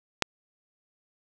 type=click; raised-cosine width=0.2 ms; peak=-4 dBFS; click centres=0.223 s; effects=none